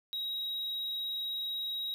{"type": "tone", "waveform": "triangle", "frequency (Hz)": 3819, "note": "A#7", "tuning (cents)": 41, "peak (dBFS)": -32, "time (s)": [0.13, 1.94], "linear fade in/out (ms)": 0, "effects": []}